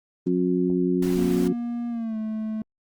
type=harmonic tone; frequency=90.2 Hz; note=F#2; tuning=44 cents flat; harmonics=2 / 3 / 4; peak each=-24 / -24 / -24 dBFS; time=0.26-1.53 s; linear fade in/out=10 ms
type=noise; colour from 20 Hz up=pink; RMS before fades=-38 dBFS; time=1.02-1.48 s; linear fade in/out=5 ms
type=tone with pitch glide; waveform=triangle; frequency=237.6 to 217.9 Hz; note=A#3 to A3; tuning=+33 to -17 cents; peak=-24 dBFS; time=1.17-2.62 s; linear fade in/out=2 ms; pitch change=-150 cents; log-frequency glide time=1.89-2.17 s
effects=Opus 24 kbps